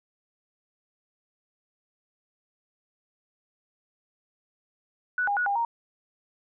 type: tone with pitch steps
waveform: sine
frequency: 1479 / 811 / 1462 / 804 / 932 Hz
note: F#6 / G#5 / F#6 / G5 / A#5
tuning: -1 / -41 / -21 / +44 / -1 cents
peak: -23 dBFS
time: 5.18-5.65 s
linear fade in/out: 2 ms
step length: 94 ms
effects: none